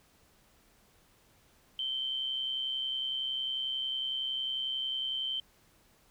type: tone with amplitude modulation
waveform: sine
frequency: 3105 Hz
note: G7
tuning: 17 cents flat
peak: -29 dBFS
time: 1.79-5.4 s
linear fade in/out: 2 ms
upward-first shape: sine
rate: 131 Hz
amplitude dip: 50%
effects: pink hiss -65 dBFS RMS until 6.1 s